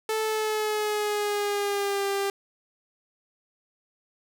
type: tone with pitch glide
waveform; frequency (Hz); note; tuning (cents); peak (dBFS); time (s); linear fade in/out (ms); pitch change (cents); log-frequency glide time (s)
sawtooth; 437.7 to 396.8; A4 to G4; -9 to +21; -21; 0.09-2.3; 2; -170; 0.21-2.06
effects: none